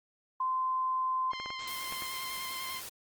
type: tone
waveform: sine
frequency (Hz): 1035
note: C6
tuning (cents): -19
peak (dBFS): -28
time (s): 0.4-1.32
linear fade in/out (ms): 5
type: tone with vibrato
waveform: 15% pulse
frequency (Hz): 1049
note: C6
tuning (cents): +4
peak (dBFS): -31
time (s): 1.3-2.82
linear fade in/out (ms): 50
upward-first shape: sine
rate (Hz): 10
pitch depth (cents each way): 19
type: clicks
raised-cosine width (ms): 0.5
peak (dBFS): -26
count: 6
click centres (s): 1.334 / 1.4 / 1.46 / 1.504 / 1.924 / 2.022
type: noise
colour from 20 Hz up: white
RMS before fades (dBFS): -43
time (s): 1.59-2.89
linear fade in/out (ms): 2
effects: Opus 24 kbps